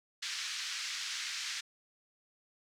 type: band-pass noise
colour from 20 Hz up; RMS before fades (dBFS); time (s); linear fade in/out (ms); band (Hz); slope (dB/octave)
white; -39; 0.22-1.61; 10; 1500 to 6000; 24
effects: none